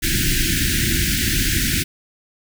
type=band-stop noise; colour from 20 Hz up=pink; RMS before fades=-19 dBFS; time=0.02-1.84 s; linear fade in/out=20 ms; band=360 to 1500 Hz; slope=96 dB/octave; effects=none